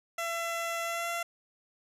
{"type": "tone with pitch glide", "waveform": "15% pulse", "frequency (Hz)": [673, 683.2], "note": ["E5", "F5"], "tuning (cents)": [36, -38], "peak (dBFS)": -25, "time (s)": [0.18, 1.23], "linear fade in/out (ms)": 5, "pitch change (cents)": 26, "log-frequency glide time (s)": [0.84, 1.09], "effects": ["resampled to 32000 Hz", "11-bit"]}